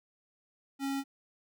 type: tone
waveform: square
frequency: 274.2 Hz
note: C#4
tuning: 19 cents flat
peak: -32 dBFS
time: 0.79-1.04 s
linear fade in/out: 50 ms
effects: none

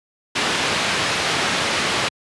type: low-pass noise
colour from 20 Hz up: white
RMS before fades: -21 dBFS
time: 0.35-2.09 s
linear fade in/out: 10 ms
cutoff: 3400 Hz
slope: 12 dB/octave
effects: high-pass 100 Hz 12 dB/octave + resampled to 24000 Hz

